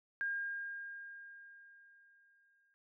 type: tone with exponential decay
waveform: sine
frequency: 1613 Hz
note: G6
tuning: 49 cents sharp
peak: -33 dBFS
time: 0.21-2.74 s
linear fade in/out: 0 ms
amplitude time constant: 550 ms
effects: none